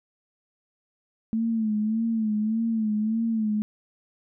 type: tone with vibrato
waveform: sine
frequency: 220 Hz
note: A3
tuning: in tune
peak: -22 dBFS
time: 1.33-3.62 s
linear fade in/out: 0 ms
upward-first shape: sine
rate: 1.7 Hz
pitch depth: 70 cents each way
effects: none